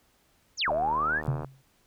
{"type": "exponential two-way sweep", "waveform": "sine", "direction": "down then up", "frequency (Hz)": [7459, 583, 1866], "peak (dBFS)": -24, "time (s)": [0.57, 1.22], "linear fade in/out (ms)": 50, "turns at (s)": 0.72}
{"type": "click train", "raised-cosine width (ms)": 1, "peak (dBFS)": -22, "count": 60, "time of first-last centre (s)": [0.68, 1.446], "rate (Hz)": 77}
{"type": "tone with exponential decay", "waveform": "sine", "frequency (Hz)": 134, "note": "C3", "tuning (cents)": 42, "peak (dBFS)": -21, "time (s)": [1.28, 1.62], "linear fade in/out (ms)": 2, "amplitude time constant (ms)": 72}
{"effects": ["pink hiss -66 dBFS RMS until 1.86 s"]}